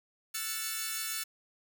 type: chord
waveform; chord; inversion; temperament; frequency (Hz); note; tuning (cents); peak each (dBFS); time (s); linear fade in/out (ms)
5% pulse; F# minor seventh; third; equal with one note detuned; 1331.5 / 1480 / 1760 / 2217; E6 / F#6 / A6 / C#7; +17 / 0 / 0 / 0; -27 / -31 / -28 / -29; 0.34-1.24; 10
effects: none